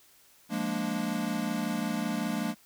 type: chord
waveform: square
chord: Bb dominant seventh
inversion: second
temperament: equal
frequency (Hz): 174.61 / 207.7 / 233.1 / 293.7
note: F3 / Ab3 / Bb3 / D4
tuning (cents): 0 / 0 / 0 / 0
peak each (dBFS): -38 / -34 / -34 / -37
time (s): 0.49-2.55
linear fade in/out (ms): 50
effects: white hiss -60 dBFS RMS until 2.65 s